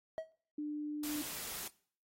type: tone with exponential decay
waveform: triangle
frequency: 641 Hz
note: E5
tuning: 49 cents flat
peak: -31 dBFS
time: 0.18-0.32 s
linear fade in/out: 0 ms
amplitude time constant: 29 ms
type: tone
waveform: sine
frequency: 298.2 Hz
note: D4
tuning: 27 cents sharp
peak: -36 dBFS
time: 0.58-1.22 s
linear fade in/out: 5 ms
type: noise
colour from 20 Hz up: white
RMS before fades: -43 dBFS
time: 1.03-1.68 s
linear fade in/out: 5 ms
effects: noise-tail reverb RT60 0.5 s tail -21 dB re dry + AAC 48 kbps